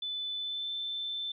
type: tone with pitch glide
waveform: sine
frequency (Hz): 3501 to 3538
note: A7 to A7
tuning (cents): -9 to +9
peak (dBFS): -33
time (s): 0.02-1.32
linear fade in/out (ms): 5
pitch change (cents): +18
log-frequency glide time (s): 0.35-0.71
effects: none